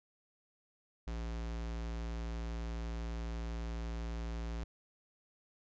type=tone; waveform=square; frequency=57 Hz; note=A#1; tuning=38 cents flat; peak=-38 dBFS; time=1.07-4.64 s; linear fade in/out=5 ms; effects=resampled to 16000 Hz